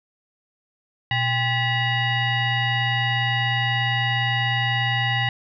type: tone with frequency modulation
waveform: sine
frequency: 1038 Hz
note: C6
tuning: 14 cents flat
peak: -19 dBFS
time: 1.11-5.29 s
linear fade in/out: 2 ms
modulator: 917 Hz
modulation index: 2.2
effects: none